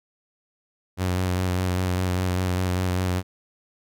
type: tone with vibrato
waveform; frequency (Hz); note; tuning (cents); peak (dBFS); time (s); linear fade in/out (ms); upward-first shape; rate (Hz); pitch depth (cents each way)
sawtooth; 91.5; F#2; -19; -18; 0.97-3.23; 50; square; 5; 20
effects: none